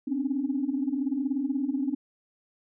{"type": "tone cluster", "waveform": "sine", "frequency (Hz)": [256.5, 272.5, 293.4], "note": ["C4", "C#4", "D4"], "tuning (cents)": [-34, -29, -2], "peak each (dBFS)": [-30, -29, -30], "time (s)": [0.07, 1.95], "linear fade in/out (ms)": 10, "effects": ["tanh soft clip ceiling -16 dBFS"]}